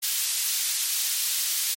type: high-pass noise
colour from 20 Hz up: pink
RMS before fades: -26 dBFS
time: 0.02-1.75 s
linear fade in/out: 20 ms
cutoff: 4100 Hz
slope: 12 dB/octave
effects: MP3 64 kbps